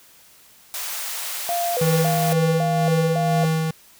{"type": "high-pass noise", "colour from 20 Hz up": "white", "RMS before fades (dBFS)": -29, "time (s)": [0.74, 2.33], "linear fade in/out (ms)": 0, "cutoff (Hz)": 590, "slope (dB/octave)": 24}
{"type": "tone with vibrato", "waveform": "sine", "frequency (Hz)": 587, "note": "D5", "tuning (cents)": -1, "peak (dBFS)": -21, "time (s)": [1.49, 3.45], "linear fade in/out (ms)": 0, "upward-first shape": "square", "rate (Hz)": 1.8, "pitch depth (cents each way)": 290}
{"type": "tone with tremolo", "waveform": "square", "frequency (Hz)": 160, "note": "D#3", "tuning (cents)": 49, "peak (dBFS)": -18, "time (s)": [1.81, 3.71], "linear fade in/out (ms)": 5, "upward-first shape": "sine", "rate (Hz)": 2, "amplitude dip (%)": 35}
{"effects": ["white hiss -51 dBFS RMS until 3.99 s"]}